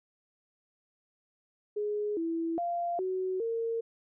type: tone with pitch steps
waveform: sine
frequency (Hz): 417.4 / 330.3 / 692 / 373.3 / 457.9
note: G#4 / E4 / F5 / F#4 / A#4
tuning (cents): +9 / +4 / -16 / +15 / -31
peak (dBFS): -29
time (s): 1.76-3.81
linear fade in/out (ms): 10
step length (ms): 410
effects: none